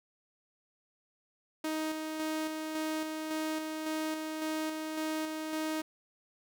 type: tone with tremolo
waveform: sawtooth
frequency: 313.1 Hz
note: D#4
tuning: 11 cents sharp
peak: -28 dBFS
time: 1.64-5.82 s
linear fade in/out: 5 ms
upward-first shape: square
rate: 1.8 Hz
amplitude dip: 35%
effects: none